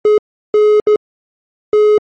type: tone bursts at uneven times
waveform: triangle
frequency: 422.6 Hz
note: G#4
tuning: 30 cents sharp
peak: -4 dBFS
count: 4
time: 0.05-0.18 / 0.54-0.8 / 0.87-0.96 / 1.73-1.98 s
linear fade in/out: 2 ms
effects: MP3 32 kbps